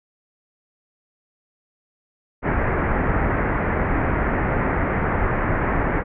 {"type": "low-pass noise", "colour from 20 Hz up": "pink", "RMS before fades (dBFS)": -21, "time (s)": [2.42, 6.04], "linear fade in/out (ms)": 50, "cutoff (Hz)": 2100, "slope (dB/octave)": 48, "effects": []}